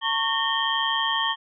sine tone cluster, 903 / 1103 / 1827 / 3098 / 3239 Hz, A5 / C#6 / A#6 / G7 / G#7, +45 / -9 / -35 / -21 / -44 cents, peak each -28 dBFS, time 0.01-1.36 s, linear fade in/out 50 ms, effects none

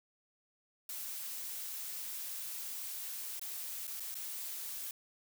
blue noise with dropouts, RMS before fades -42 dBFS, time 0.89-4.91 s, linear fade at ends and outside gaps 2 ms, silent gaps 3.395-3.414 / 3.87-3.877 / 3.998-4.003 / 4.144-4.152 s, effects none

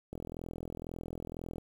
click train, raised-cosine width 2 ms, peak -27 dBFS, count 62, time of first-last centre 0.13-1.582 s, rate 42 Hz, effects 9-bit

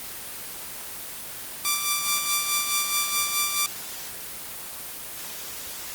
5% pulse tone with tremolo, 1174.7 Hz, D6, in tune, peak -9 dBFS, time 1.65-3.66 s, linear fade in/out 0 ms, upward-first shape sine, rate 4.7 Hz, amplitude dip 50%, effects white hiss -36 dBFS RMS until 5.94 s + Opus 24 kbps

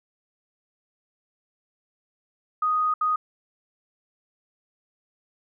sine tone bursts at uneven times, 1244.5 Hz, D#6, in tune, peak -20 dBFS, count 2, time 2.62-2.94 / 3.01-3.16 s, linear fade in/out 5 ms, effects none

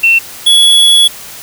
sine / square tone pair in turn, 2700 / 3378 Hz, E7 / G#7, +41 / +29 cents, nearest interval major third, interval 388 cents, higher second, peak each -4 dBFS, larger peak neither, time 0.03-0.19 / 0.46-1.08 s, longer second, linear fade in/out 10 ms, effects white hiss -29 dBFS RMS until 1.42 s

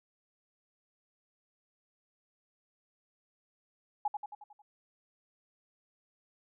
sine tone with echo, 833 Hz, G#5, 5 cents sharp, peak -27 dBFS, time 4.05-4.08 s, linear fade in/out 5 ms, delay 90 ms, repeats 6, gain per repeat -5 dB, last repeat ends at 4.62 s, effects none

